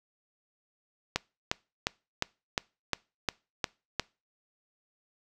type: click train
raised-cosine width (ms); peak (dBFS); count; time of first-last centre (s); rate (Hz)
0.2; -9; 9; 1.16-3.997; 2.82
effects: noise-tail reverb RT60 0.3 s tail -24 dB re dry